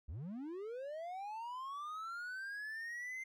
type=linear sweep; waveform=triangle; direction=up; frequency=58 to 2093 Hz; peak=-40 dBFS; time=0.08-3.24 s; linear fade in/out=10 ms; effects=none